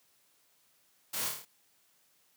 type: noise with echo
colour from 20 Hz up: white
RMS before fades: -36 dBFS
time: 1.13-1.29 s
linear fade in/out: 10 ms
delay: 27 ms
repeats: 6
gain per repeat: -3 dB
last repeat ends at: 1.452 s
effects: white hiss -69 dBFS RMS until 2.36 s + high-pass 100 Hz 12 dB/octave